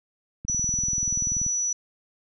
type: click train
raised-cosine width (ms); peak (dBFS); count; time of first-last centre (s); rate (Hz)
5; -23; 22; 0.45-1.464; 20.7
type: tone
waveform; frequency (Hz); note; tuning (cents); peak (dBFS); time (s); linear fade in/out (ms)
sine; 5910; F#8; -3; -23; 0.48-1.73; 5
effects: none